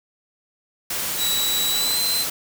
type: noise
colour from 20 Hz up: white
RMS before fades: -26 dBFS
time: 0.9-2.3 s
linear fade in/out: 5 ms
type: tone with pitch glide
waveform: sawtooth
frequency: 3908 to 4067 Hz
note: B7 to C8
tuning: -19 to -50 cents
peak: -18 dBFS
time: 1.17-2.26 s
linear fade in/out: 50 ms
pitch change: +69 cents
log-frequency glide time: 1.7-1.98 s
effects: none